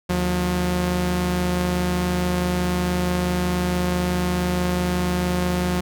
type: tone pair together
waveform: sawtooth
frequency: 76.57 / 179.1 Hz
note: D#2 / F3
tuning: -27 / +44 cents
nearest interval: octave + minor third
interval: 1471 cents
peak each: -22 / -17 dBFS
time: 0.09-5.81 s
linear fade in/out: 10 ms
effects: none